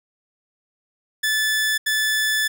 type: tone bursts at uneven times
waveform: sawtooth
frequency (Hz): 1740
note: A6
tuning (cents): -20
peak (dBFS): -15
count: 2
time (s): 1.23-1.78 / 1.86-2.48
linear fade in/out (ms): 10
effects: none